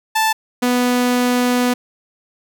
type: tone pair in turn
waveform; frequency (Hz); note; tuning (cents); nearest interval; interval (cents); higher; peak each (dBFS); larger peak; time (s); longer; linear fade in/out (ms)
sawtooth; 880 / 246.9; A5 / B3; 0 / 0; octave + minor seventh; 2200; first; -10; neither; 0.15-0.33 / 0.62-1.74; second; 10
effects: none